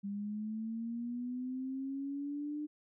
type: linear sweep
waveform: sine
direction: up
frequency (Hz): 198.4 to 301.4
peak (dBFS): -36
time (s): 0.03-2.67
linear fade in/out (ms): 20
effects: none